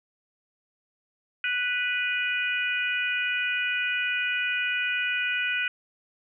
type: harmonic tone with a mistuned harmonic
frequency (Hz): 493.9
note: B4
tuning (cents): 0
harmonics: 3 / 4 / 5 / 6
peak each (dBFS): -28 / -34 / -28 / -34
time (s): 1.44-5.68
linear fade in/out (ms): 2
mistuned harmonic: 6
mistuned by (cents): -23
effects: none